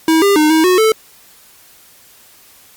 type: tone with pitch steps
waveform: square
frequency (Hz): 321.7 / 400.3 / 305.9 / 318.1 / 366.2 / 439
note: E4 / G4 / D#4 / D#4 / F#4 / A4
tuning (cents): -42 / +36 / -29 / +38 / -18 / -4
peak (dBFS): -9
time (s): 0.08-0.92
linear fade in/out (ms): 2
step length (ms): 140
effects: white hiss -45 dBFS RMS until 2.76 s + Opus 48 kbps

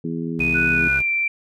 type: harmonic tone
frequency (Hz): 82.8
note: E2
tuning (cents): +8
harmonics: 2 / 3 / 4 / 5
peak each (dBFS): -27 / -27 / -31 / -33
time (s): 0.04-0.88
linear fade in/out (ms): 5
type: tone with vibrato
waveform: 25% pulse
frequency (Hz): 66.9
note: C2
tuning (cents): +39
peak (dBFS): -25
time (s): 0.39-1.02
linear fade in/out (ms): 5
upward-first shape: sine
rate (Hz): 7.7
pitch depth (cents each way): 37
type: tone with pitch glide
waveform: sine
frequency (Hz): 2489 to 2349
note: D#7 to D7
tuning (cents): 0 to 0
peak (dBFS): -18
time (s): 0.4-1.28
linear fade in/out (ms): 5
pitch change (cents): -100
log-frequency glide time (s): 0.72-1.09
type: tone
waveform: sine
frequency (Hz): 1480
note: F#6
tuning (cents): 0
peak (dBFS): -20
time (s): 0.54-1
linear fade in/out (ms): 20
effects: none

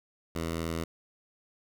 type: tone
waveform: 10% pulse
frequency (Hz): 82.41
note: E2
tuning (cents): 0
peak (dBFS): -23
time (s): 0.35-0.84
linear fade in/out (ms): 5
effects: none

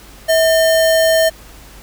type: tone with sample-and-hold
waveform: sine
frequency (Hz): 647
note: E5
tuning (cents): -32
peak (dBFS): -9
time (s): 0.28-1.3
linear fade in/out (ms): 20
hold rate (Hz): 2450
effects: added 50 Hz sine -40 dBFS peak until 1.82 s + pink hiss -41 dBFS RMS until 1.82 s

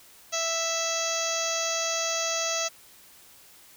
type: harmonic tone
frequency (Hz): 659.3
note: E5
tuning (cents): 0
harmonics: 1 / 2 / 3 / 4 / 5 / 6 / 7 / 8 / 9 / 10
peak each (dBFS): -32 / -35 / -38 / -36 / -37 / -38 / -38 / -38 / -33 / -32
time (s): 0.32-2.69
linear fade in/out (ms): 20
effects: white hiss -53 dBFS RMS until 3.76 s

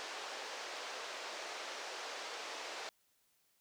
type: band-pass noise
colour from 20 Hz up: pink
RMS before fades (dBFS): -45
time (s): 0-2.89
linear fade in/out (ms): 0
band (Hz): 450 to 6300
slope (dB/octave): 24
effects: white hiss -75 dBFS RMS until 3.6 s

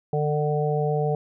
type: harmonic tone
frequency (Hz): 149.4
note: D3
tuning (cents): +30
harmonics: 1 / 3 / 4 / 5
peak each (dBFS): -24 / -25 / -31 / -29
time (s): 0.13-1.15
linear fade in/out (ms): 2
effects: none

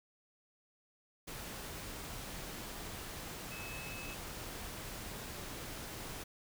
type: tone in noise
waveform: sine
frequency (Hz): 2590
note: E7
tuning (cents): -31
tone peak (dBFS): -47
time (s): 3.51-4.15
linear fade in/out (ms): 10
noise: pink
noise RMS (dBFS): -45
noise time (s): 1.27-6.24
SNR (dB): -5
effects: none

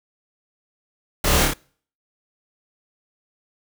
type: noise with echo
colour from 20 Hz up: pink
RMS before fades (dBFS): -21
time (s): 1.24-1.45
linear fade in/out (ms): 5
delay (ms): 29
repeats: 3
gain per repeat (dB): -2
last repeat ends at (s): 1.537
effects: noise-tail reverb RT60 0.5 s tail -26 dB re dry

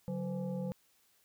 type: tone with frequency modulation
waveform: sine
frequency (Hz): 185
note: F#3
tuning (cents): 0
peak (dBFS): -34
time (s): 0.08-0.72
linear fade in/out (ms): 0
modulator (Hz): 328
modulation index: 0.97
effects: white hiss -70 dBFS RMS until 1.24 s

